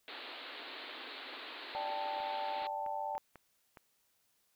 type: band-pass noise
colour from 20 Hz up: white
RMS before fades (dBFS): -47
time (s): 0.08-2.67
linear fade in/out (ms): 0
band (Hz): 250 to 4300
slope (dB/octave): 96
type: chord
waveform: sine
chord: D suspended fourth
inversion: none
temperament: just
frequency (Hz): 587.3 / 783.1 / 881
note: D5 / G5 / A5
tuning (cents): 0 / -2 / +2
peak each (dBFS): -43 / -40 / -38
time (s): 1.75-3.18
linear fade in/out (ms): 0
type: clicks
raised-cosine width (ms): 0.5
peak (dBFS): -36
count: 6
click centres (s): 2.203 / 2.622 / 2.863 / 3.152 / 3.357 / 3.772
effects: white hiss -75 dBFS RMS until 4.55 s